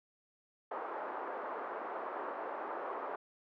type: band-pass noise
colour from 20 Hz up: white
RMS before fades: -41 dBFS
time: 0.71-3.16 s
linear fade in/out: 5 ms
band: 360 to 1200 Hz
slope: 24 dB/octave
effects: none